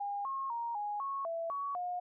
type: tone with pitch steps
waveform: sine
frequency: 810 / 1081 / 936 / 828 / 1100 / 665 / 1124 / 716 Hz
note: G#5 / C#6 / A#5 / G#5 / C#6 / E5 / C#6 / F5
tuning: -43 / -44 / +7 / -5 / -14 / +15 / +24 / +43 cents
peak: -34 dBFS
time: 0-2 s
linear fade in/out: 10 ms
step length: 250 ms
effects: none